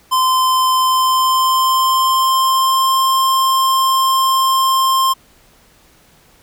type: tone with pitch glide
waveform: square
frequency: 1034 to 1056.3 Hz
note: C6 to C6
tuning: -21 to +16 cents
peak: -12 dBFS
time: 0.11-5.14 s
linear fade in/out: 20 ms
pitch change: +37 cents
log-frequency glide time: 0.78-2.98 s
effects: pink hiss -50 dBFS RMS until 6.42 s